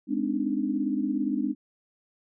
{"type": "tone cluster", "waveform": "sine", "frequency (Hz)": [209.4, 257.3, 287.2, 304.6], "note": ["G#3", "C4", "D4", "D#4"], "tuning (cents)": [15, -29, -39, -37], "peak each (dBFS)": [-31, -29, -31, -30], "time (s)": [0.07, 1.55], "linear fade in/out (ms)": 50, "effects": []}